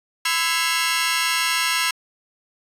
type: tone cluster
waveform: 20% pulse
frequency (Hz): 1008 / 1314 / 1652 / 2162 / 2762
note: B5 / E6 / G#6 / C#7 / F7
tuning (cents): +35 / -6 / -10 / -44 / -20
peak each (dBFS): -21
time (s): 0.25-1.91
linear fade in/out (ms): 5
effects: resampled to 32000 Hz